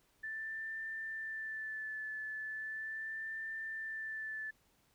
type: tone with vibrato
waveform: sine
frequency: 1760 Hz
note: A6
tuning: in tune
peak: -39 dBFS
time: 0.23-4.51 s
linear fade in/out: 10 ms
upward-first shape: sine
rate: 0.38 Hz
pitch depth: 23 cents each way
effects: pink hiss -72 dBFS RMS until 4.94 s